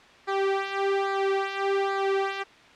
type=tone with flanger; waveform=sawtooth; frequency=392 Hz; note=G4; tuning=in tune; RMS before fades=-26 dBFS; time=0.27-2.44 s; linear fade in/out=20 ms; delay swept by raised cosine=0.34 to 2.44 ms; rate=1.2 Hz; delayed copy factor=-1; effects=white hiss -51 dBFS RMS until 2.75 s + low-pass 3000 Hz 12 dB/octave